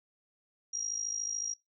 sine tone with amplitude modulation, 5700 Hz, F8, 34 cents sharp, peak -29 dBFS, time 0.73-1.54 s, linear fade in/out 10 ms, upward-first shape sine, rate 53.8 Hz, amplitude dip 85%, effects noise-tail reverb RT60 0.2 s tail -21 dB re dry

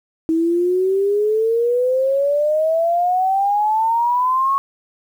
sine exponential sweep, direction up, 320 to 1108.7 Hz, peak -14 dBFS, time 0.29-4.58 s, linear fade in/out 0 ms, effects 8-bit

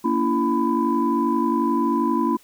sine tone cluster, 234.3 / 286.3 / 336.9 / 999 Hz, A#3 / D4 / E4 / B5, +9 / -44 / +38 / +20 cents, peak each -23 dBFS, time 0.04-2.37 s, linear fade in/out 10 ms, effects tanh soft clip ceiling -8 dBFS + white hiss -54 dBFS RMS until 2.43 s

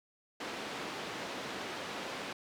pink band-pass noise, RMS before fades -41 dBFS, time 0.4-2.33 s, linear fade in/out 5 ms, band 260 to 4200 Hz, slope 12 dB/octave, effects none

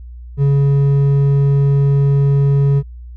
sine tone with hard clipping, 140 Hz, C#3, 18 cents sharp, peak -11 dBFS, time 0.37-2.83 s, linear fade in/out 50 ms, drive 5 dB, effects added 60 Hz sine -30 dBFS peak until 3.16 s

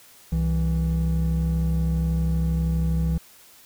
triangle tone pair together, 65.41 / 163.68 Hz, C2 / E3, 0 / -12 cents, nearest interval octave + major third, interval 1588 cents, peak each -20 dBFS, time 0.32-3.18 s, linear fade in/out 5 ms, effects tanh soft clip ceiling -13 dBFS + white hiss -51 dBFS RMS until 3.65 s

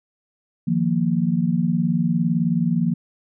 sine chord, Eb suspended second, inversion none, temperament just, 155.56 / 175.01 / 233.3 Hz, Eb3 / F3 / Bb3, 0 / +4 / +2 cents, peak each -24 / -20 / -22 dBFS, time 0.67-2.94 s, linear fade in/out 10 ms, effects none

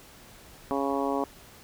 harmonic tone, 138.59 Hz, C#3, in tune, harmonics 2 / 3 / 4 / 5 / 6 / 7 / 8, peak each -30 / -32 / -33 / -34 / -35 / -35 / -36 dBFS, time 0.71-1.24 s, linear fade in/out 0 ms, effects pink hiss -51 dBFS RMS until 1.63 s

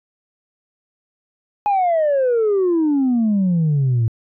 sine exponential sweep, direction down, 840 to 110 Hz, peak -12 dBFS, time 1.66-4.08 s, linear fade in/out 0 ms, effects tanh soft clip ceiling -12 dBFS

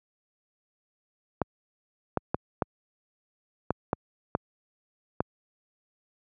clicks, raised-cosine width 1 ms, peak -10 dBFS, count 8, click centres 1.417 / 2.173 / 2.345 / 2.622 / 3.706 / 3.931 / 4.351 / 5.205 s, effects high-pass 80 Hz 12 dB/octave

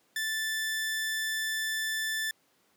sawtooth tone, 1760 Hz, A6, in tune, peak -26 dBFS, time 0.16-2.31 s, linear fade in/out 2 ms, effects pink hiss -68 dBFS RMS until 2.76 s + high-pass 200 Hz 12 dB/octave

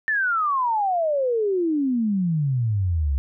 sine exponential sweep, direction down, 1804 to 65.41 Hz, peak -19 dBFS, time 0.08-3.18 s, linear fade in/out 0 ms, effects none

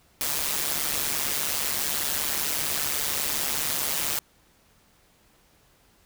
white noise with amplitude modulation, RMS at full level -24 dBFS, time 0.21-4.19 s, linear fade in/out 0 ms, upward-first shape sine, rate 145 Hz, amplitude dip 75%, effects pink hiss -61 dBFS RMS until 6.05 s

